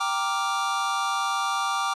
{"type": "chord", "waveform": "square", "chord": "G minor seventh", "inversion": "none", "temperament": "equal", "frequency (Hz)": [784, 932.3, 1174.7, 1396.9], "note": ["G5", "Bb5", "D6", "F6"], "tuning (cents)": [0, 0, 0, 0], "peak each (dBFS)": [-31, -33, -27, -33], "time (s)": [0, 1.94], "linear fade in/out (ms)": 10, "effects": ["low-pass 8000 Hz 12 dB/octave"]}